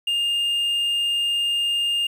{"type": "tone with quantisation", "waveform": "triangle", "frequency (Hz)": 2817, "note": "F7", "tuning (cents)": 14, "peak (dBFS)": -18, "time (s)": [0.07, 2.07], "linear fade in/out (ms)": 5, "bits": 8, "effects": []}